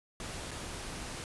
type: noise with dropouts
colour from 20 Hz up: pink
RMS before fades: -41 dBFS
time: 0.2-1.24 s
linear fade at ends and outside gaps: 1 ms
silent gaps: 0.51-0.514 s
effects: resampled to 24000 Hz